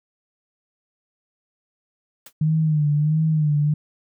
white noise with exponential decay, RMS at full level -35 dBFS, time 2.26-2.33 s, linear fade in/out 5 ms, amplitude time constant 15 ms
sine tone with vibrato, 152.8 Hz, D#3, 31 cents flat, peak -16 dBFS, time 2.41-3.74 s, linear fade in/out 5 ms, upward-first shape sine, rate 1.5 Hz, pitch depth 68 cents each way
effects none

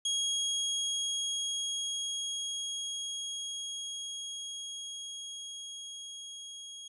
25% pulse tone with level ramp, 3289 Hz, G#7, 18 cents flat, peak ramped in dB -25 to -40 dBFS, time 0.05-6.88 s, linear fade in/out 5 ms, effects resampled to 24000 Hz

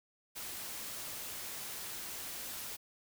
white noise, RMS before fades -43 dBFS, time 0.35-2.77 s, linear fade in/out 20 ms, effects none

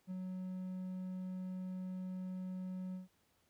triangle tone with ADSR envelope, 185 Hz, F#3, in tune, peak -36 dBFS, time 0.07-3.08 s, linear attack 43 ms, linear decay 3 ms, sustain -2 dB, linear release 140 ms, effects pink hiss -75 dBFS RMS until 3.49 s + high-pass 60 Hz 12 dB/octave

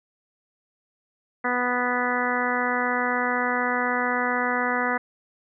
harmonic tone, 246.9 Hz, B3, in tune, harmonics 1 / 2 / 3 / 4 / 5 / 6 / 7 / 8, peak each -30 / -30 / -30 / -30 / -30 / -30 / -30 / -30 dBFS, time 1.44-4.98 s, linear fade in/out 10 ms, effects none

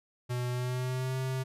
square tone with pitch glide, 123.47 to 130.81 Hz, B2 to C3, 0 to 0 cents, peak -31 dBFS, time 0.29-1.44 s, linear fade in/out 20 ms, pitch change +100 cents, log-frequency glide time 0.5-1.17 s, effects resampled to 32000 Hz

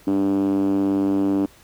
5% pulse tone with band-pass filter, 98 Hz, G2, in tune, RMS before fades -20 dBFS, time 0.07-1.46 s, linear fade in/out 5 ms, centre 270 Hz, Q 6.6, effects pink hiss -51 dBFS RMS until 1.63 s

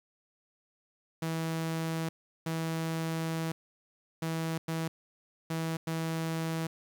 sawtooth tone bursts at uneven times, 162.6 Hz, E3, 23 cents flat, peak -27 dBFS, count 6, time 1.22-2.09 / 2.46-3.52 / 4.22-4.58 / 4.68-4.88 / 5.5-5.77 / 5.87-6.67 s, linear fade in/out 5 ms, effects 10-bit

